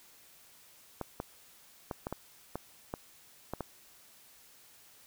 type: clicks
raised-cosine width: 1 ms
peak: -21 dBFS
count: 9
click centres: 1.013 / 1.201 / 1.912 / 2.069 / 2.126 / 2.556 / 2.939 / 3.536 / 3.607 s
effects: white hiss -59 dBFS RMS until 5.06 s